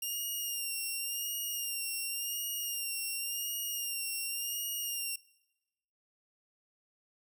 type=tone with vibrato; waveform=5% pulse; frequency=2804 Hz; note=F7; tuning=6 cents sharp; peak=-26 dBFS; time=0.02-5.16 s; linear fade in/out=5 ms; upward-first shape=sine; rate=0.91 Hz; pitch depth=43 cents each way; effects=noise-tail reverb RT60 1.0 s tail -23 dB re dry